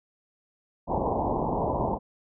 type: low-pass noise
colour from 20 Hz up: white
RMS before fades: -27 dBFS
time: 0.87-1.99 s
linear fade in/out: 50 ms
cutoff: 1000 Hz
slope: 96 dB/octave
effects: none